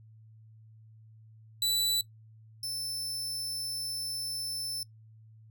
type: tone pair in turn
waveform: sawtooth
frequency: 3962 / 5292 Hz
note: B7 / E8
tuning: +5 / +6 cents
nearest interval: perfect fourth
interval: 501 cents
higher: second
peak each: -23 / -31 dBFS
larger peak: first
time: 1.62-2.01 / 2.63-4.83 s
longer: second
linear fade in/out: 2 ms
effects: noise-tail reverb RT60 0.1 s tail -19 dB re dry + added 110 Hz sine -52 dBFS peak until 5.5 s